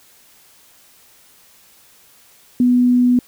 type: tone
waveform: sine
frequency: 246.9 Hz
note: B3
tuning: in tune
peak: -10 dBFS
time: 2.6-3.19 s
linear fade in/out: 2 ms
effects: white hiss -50 dBFS RMS until 3.27 s